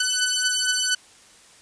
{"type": "beating tone pair", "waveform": "10% pulse", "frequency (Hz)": [1497, 1501.3], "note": ["F#6", "F#6"], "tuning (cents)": [20, 25], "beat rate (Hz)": 4.3, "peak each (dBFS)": -15, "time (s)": [0, 0.95], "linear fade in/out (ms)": 5, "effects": ["white hiss -51 dBFS RMS until 1.61 s", "resampled to 22050 Hz"]}